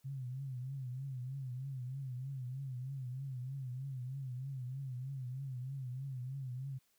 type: tone with vibrato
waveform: sine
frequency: 130.81 Hz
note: C3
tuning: in tune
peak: -39 dBFS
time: 0.04-6.79 s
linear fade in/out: 20 ms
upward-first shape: triangle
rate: 3.2 Hz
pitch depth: 120 cents each way
effects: white hiss -75 dBFS RMS until 6.98 s